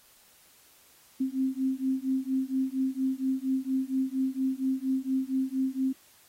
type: beating tone pair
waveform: sine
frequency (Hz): 261.6 / 265.9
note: C4 / C4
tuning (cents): 0 / +28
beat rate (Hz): 4.3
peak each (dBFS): -29 / -29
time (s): 1.2-5.93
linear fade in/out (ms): 10
effects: white hiss -59 dBFS RMS until 6.28 s + AAC 48 kbps